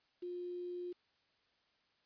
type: tone with quantisation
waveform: sine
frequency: 355 Hz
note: F4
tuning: 28 cents sharp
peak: -40 dBFS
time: 0.22-0.93 s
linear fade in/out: 10 ms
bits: 10
effects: white hiss -75 dBFS RMS until 2.05 s + resampled to 11025 Hz